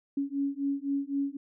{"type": "beating tone pair", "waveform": "sine", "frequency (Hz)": [277.2, 281.1], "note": ["C#4", "C#4"], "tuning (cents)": [0, 24], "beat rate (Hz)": 3.9, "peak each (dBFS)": -31, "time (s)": [0.17, 1.37], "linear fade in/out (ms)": 5, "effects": []}